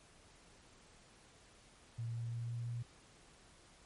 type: tone with pitch steps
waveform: sine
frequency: 116.1 / 116.84 / 117.58 / 118.33 / 119.09 Hz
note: A#2 / A#2 / A#2 / A#2 / A#2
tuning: -7 / +4 / +15 / +26 / +37 cents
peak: -38 dBFS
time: 1.98-2.83 s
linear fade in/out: 10 ms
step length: 170 ms
effects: pink hiss -63 dBFS RMS until 3.85 s + MP3 48 kbps